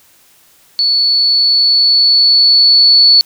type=tone with level ramp; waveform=sine; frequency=4435 Hz; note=C#8; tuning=in tune; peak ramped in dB=-9 to -3 dBFS; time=0.79-3.21 s; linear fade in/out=0 ms; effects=white hiss -48 dBFS RMS until 3.25 s